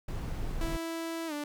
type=noise; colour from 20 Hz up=brown; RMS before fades=-34 dBFS; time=0.08-0.77 s; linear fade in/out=5 ms
type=tone with pitch glide; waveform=sawtooth; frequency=329.6 to 293.6 Hz; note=E4 to D4; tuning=0 to 0 cents; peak=-30 dBFS; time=0.61-1.44 s; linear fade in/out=2 ms; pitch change=-200 cents; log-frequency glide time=1.27-1.33 s
effects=none